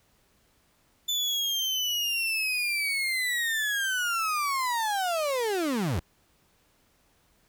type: linear sweep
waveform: 35% pulse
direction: down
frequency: 3520 to 67.4 Hz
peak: -24 dBFS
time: 1.08-6 s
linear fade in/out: 10 ms
effects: pink hiss -66 dBFS RMS until 7.48 s